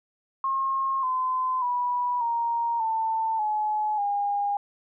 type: tone with pitch steps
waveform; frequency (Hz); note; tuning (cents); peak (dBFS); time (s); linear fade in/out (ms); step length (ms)
sine; 1075 / 1025.9 / 979 / 934.2 / 891.5 / 850.8 / 811.9; C6 / C6 / B5 / A#5 / A5 / G#5 / G#5; +47 / -34 / -15 / +3 / +22 / +42 / -39; -23; 0.44-4.57; 2; 590
effects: none